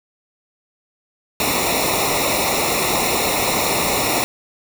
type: noise with comb filter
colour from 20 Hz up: pink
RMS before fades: -19 dBFS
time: 1.4-4.24 s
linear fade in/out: 0 ms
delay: 0.63 ms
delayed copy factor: -0.9
effects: none